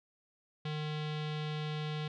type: tone with low-pass filter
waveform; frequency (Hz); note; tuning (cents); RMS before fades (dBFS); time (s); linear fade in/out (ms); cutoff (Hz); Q
square; 152.2; D#3; -38; -37; 0.65-2.08; 5; 3500; 3.1
effects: none